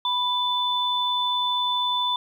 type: tone pair together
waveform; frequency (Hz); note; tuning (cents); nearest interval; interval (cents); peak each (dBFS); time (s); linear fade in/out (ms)
sine; 987.8 / 3508; B5 / A7; 0 / -6; octave + minor seventh; 2194; -24; 0.05-2.16; 2
effects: 9-bit